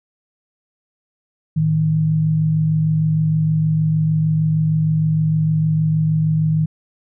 sine tone pair together, 110.3 / 156.8 Hz, A2 / D#3, +5 / +14 cents, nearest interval tritone, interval 609 cents, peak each -24 / -14 dBFS, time 1.56-6.66 s, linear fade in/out 10 ms, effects none

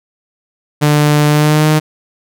sawtooth tone with pitch glide, 148.7 to 154.03 Hz, D3 to D#3, +22 to -17 cents, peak -4 dBFS, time 0.81-1.8 s, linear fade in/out 20 ms, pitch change +61 cents, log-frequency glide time 1.27-1.68 s, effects none

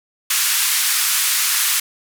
white band-pass noise, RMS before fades -18 dBFS, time 0.3-1.8 s, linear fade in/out 5 ms, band 1200 to 14000 Hz, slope 24 dB/octave, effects none

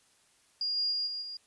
sine tone with level steps, 4834 Hz, D8, 49 cents sharp, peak -29 / -27 / -29 / -34 / -38 dBFS, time 0.61-1.37 s, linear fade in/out 2 ms, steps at 0.76 / 0.91 / 1.06 / 1.21 s, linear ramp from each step 20 ms, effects white hiss -66 dBFS RMS until 1.46 s + resampled to 24000 Hz

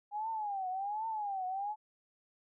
sine tone with vibrato, 814 Hz, G#5, 35 cents flat, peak -34 dBFS, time 0.11-1.76 s, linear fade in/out 50 ms, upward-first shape triangle, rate 1.3 Hz, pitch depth 190 cents each way, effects none

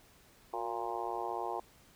harmonic tone with a mistuned harmonic, 116.54 Hz, A#2, in tune, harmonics 3 / 4 / 5 / 6 / 7 / 8 / 9, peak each -42 / -43 / -47 / -41 / -40 / -42 / -44 dBFS, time 0.53-1.6 s, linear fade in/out 5 ms, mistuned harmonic 3, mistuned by +57 cents, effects pink hiss -62 dBFS RMS until 1.95 s

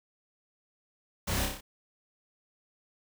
pink noise with echo, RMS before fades -33 dBFS, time 1.27-1.46 s, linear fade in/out 10 ms, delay 30 ms, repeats 5, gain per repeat -3 dB, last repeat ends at 1.61 s, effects none

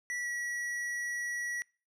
square tone with pitch glide, 1951 to 1930.8 Hz, B6 to B6, -22 to -40 cents, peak -34 dBFS, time 0.1-1.62 s, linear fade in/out 0 ms, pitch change -18 cents, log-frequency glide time 0.21-0.27 s, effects noise-tail reverb RT60 0.4 s tail -26 dB re dry + low-pass 9000 Hz 12 dB/octave

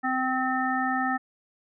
harmonic tone, 258.7 Hz, C4, 19 cents flat, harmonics 1 / 3 / 5 / 7, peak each -29 / -28 / -30 / -30 dBFS, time 0.03-1.18 s, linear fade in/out 20 ms, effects none

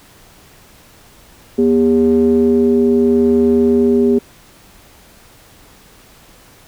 triangle ring-modulated tone, 80.4 Hz, E2, 43 cents flat, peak -4 dBFS, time 1.58-4.19 s, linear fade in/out 10 ms, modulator 322 Hz, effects pink hiss -45 dBFS RMS until 6.67 s

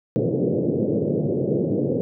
white band-pass noise, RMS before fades -22 dBFS, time 0.16-2.01 s, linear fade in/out 0 ms, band 110 to 510 Hz, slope 48 dB/octave, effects none

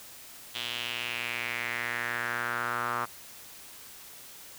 sawtooth tone with band-pass filter sweep, 120 Hz, B2, 49 cents flat, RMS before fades -33 dBFS, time 0.54-3.06 s, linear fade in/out 20 ms, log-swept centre 3300 to 1200 Hz, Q 3.9, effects white hiss -48 dBFS RMS until 4.58 s

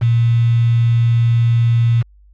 sine tone with quantisation, 117 Hz, A#2, 7 cents sharp, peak -10 dBFS, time 0.01-2.03 s, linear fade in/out 20 ms, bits 5, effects added 50 Hz sine -44 dBFS peak until 2.33 s + low-pass 3000 Hz 12 dB/octave

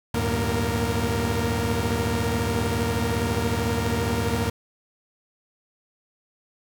sawtooth tone cluster, 77.8 / 97.6 / 112.1 / 237.9 / 463.3 Hz, D#2 / G2 / A2 / A#3 / A#4, 0 / -7 / +33 / +35 / -11 cents, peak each -25 dBFS, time 0.14-4.5 s, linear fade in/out 5 ms, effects none

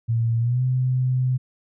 sine tone with pitch glide, 115.3 to 127.93 Hz, A#2 to C3, -19 to -39 cents, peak -18 dBFS, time 0.08-1.38 s, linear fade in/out 20 ms, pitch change +180 cents, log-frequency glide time 0.39-0.62 s, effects none

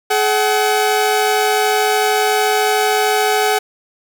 sawtooth tone pair together, 424.7 / 755.9 Hz, G#4 / F#5, +39 / +37 cents, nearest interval minor seventh, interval 998 cents, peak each -12 dBFS, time 0.1-3.59 s, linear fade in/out 10 ms, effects none

